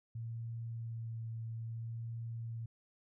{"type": "tone with vibrato", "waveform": "sine", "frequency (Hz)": 114.4, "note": "A#2", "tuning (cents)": -32, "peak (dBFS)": -39, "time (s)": [0.15, 2.66], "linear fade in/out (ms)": 5, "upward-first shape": "sine", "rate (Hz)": 0.61, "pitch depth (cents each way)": 15, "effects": []}